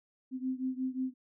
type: beating tone pair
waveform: sine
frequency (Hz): 256.9 / 262.5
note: C4 / C4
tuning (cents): -32 / +6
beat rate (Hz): 5.6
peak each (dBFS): -34 / -36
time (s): 0.31-1.14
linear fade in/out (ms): 50
effects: none